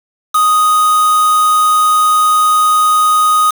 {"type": "tone with quantisation", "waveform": "triangle", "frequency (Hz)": 1245, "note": "D#6", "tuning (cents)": 1, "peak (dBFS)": -6, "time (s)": [0.34, 3.51], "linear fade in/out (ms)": 10, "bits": 3, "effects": []}